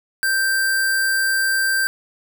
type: tone with sample-and-hold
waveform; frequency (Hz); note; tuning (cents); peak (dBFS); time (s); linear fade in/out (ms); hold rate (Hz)
sine; 1568; G6; 0; -16; 0.23-1.87; 0; 6300
effects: none